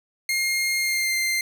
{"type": "tone with pitch glide", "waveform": "sawtooth", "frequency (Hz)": [2130, 2092], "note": ["C7", "C7"], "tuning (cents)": [30, -1], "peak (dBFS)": -18, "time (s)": [0.29, 1.41], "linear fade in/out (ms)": 2, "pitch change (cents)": -31, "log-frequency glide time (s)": [0.78, 1.16], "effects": []}